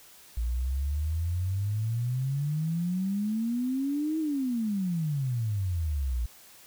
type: exponential two-way sweep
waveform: sine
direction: up then down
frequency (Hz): 56.5 to 321.1 to 56.5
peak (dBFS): -26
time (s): 0.37-6.26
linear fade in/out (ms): 5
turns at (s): 4.19
effects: white hiss -53 dBFS RMS until 6.66 s